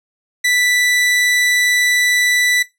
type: tone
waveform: sawtooth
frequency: 1975.5 Hz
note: B6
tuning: in tune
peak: -9 dBFS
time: 0.44-2.63 s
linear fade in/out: 10 ms
effects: noise-tail reverb RT60 0.2 s tail -17 dB re dry + low-pass 12000 Hz 12 dB/octave